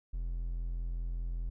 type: tone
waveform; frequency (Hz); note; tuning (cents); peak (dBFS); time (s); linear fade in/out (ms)
triangle; 42.52; F1; -46; -31; 0.13-1.5; 10
effects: none